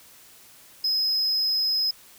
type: tone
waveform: triangle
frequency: 5090 Hz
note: D#8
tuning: 39 cents sharp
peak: -20 dBFS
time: 0.84-1.91 s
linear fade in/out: 5 ms
effects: white hiss -51 dBFS RMS until 2.18 s